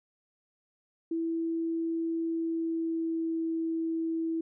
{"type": "tone with pitch glide", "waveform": "sine", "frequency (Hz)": [329.6, 326.8], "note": ["E4", "E4"], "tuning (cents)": [0, -15], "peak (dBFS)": -28, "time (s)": [1.11, 4.41], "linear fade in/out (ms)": 5, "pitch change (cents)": -15, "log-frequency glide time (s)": [2.21, 3.44], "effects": []}